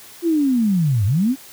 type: linear two-way sweep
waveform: sine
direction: down then up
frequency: 349.2 to 92.5 to 281.1 Hz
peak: -14 dBFS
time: 0.22-1.36 s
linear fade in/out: 50 ms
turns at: 1.05 s
effects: white hiss -42 dBFS RMS until 1.52 s + high-pass 60 Hz 12 dB/octave

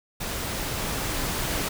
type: noise with level ramp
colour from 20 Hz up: pink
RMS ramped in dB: -31 to -27 dBFS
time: 0.2-1.69 s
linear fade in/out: 10 ms
effects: none

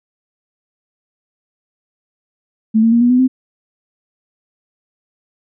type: tone with pitch steps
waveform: sine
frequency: 220 / 227.2 / 234.7 / 242.4 / 250.4 / 258.6 Hz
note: A3 / A#3 / A#3 / B3 / B3 / C4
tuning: 0 / -44 / +12 / -32 / +24 / -20 cents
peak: -8 dBFS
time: 2.74-3.28 s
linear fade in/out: 20 ms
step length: 90 ms
effects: none

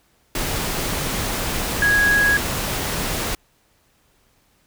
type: tone in noise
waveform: sine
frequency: 1657 Hz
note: G#6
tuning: 4 cents flat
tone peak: -14 dBFS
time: 1.82-2.37 s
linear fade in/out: 2 ms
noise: pink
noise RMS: -24 dBFS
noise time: 0.35-3.35 s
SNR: +7 dB
effects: pink hiss -61 dBFS RMS until 4.66 s

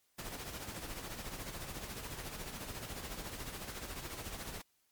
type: noise with tremolo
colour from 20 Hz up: pink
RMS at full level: -42 dBFS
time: 0.18-4.62 s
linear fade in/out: 10 ms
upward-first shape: sine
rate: 14 Hz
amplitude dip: 50%
effects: white hiss -75 dBFS RMS until 4.91 s + MP3 96 kbps

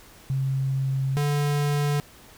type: tone pair in turn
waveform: sine / square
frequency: 134.3 / 145.53 Hz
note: C3 / D3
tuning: +46 / -15 cents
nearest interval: minor second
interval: 139 cents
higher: second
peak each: -22 dBFS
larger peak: neither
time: 0.3-1.17 / 1.17-2 s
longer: first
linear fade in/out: 0 ms
effects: pink hiss -50 dBFS RMS until 2.37 s

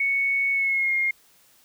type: tone with pitch glide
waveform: sine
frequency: 2217 to 2133 Hz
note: C#7 to C7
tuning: 0 to +33 cents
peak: -20 dBFS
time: 0-1.11 s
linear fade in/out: 5 ms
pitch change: -67 cents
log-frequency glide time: 0.52-0.94 s
effects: white hiss -58 dBFS RMS until 1.64 s

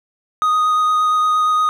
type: tone with vibrato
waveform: triangle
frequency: 1244.5 Hz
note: D#6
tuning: in tune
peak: -11 dBFS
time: 0.42-1.69 s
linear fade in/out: 0 ms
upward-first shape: sine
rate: 8.6 Hz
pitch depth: 10 cents each way
effects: none

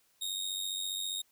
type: tone with amplitude modulation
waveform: sawtooth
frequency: 3729 Hz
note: A#7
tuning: in tune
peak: -28 dBFS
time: 0.21-1.22 s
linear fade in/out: 10 ms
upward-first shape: sine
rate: 94.9 Hz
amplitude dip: 65%
effects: white hiss -70 dBFS RMS until 1.31 s

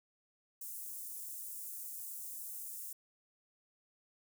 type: high-pass noise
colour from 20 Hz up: white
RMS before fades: -45 dBFS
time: 0.61-2.93 s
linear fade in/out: 5 ms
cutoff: 7800 Hz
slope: 24 dB/octave
effects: none

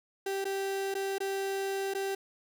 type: tone with dropouts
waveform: 35% pulse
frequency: 390.3 Hz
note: G4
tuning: 8 cents flat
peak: -29 dBFS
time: 0.26-2.15 s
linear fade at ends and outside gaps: 5 ms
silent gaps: 0.444-0.452 / 0.942-0.95 / 1.183-1.203 / 1.938-1.948 s
effects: none

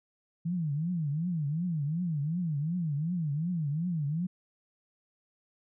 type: tone with vibrato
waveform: sine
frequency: 160 Hz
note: D#3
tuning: 49 cents sharp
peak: -28 dBFS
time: 0.45-4.27 s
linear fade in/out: 10 ms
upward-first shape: triangle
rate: 2.7 Hz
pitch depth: 250 cents each way
effects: none

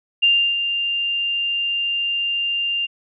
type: tone with ADSR envelope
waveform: sine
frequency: 2794 Hz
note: F7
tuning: in tune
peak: -11 dBFS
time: 0.22-2.87 s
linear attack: 15 ms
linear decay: 320 ms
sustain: -8 dB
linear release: 23 ms
effects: none

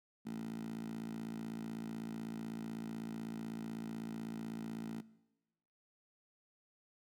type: tone with high-pass filter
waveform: 10% pulse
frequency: 56 Hz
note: A1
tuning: 31 cents sharp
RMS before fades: -43 dBFS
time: 0.25-5.02 s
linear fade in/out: 20 ms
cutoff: 210 Hz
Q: 4.9
effects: noise-tail reverb RT60 1.0 s tail -19 dB re dry

